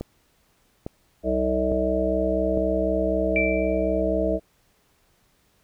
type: click train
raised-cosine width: 2 ms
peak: -17 dBFS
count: 4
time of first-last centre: 0.01-2.574 s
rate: 1.17 Hz
type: harmonic tone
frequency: 64 Hz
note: C2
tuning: 38 cents flat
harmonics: 1 / 3 / 5 / 7 / 9 / 10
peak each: -29 / -30 / -27 / -28 / -28 / -25 dBFS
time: 1.23-4.4 s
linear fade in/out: 50 ms
type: tone with exponential decay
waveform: sine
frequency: 2337 Hz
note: D7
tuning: 9 cents flat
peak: -19 dBFS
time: 3.36-4.01 s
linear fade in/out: 1 ms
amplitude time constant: 140 ms
effects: pink hiss -64 dBFS RMS until 5.63 s